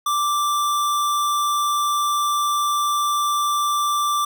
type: tone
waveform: square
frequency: 1174.7 Hz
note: D6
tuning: in tune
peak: -19 dBFS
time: 0.06-4.25 s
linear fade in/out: 5 ms
effects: none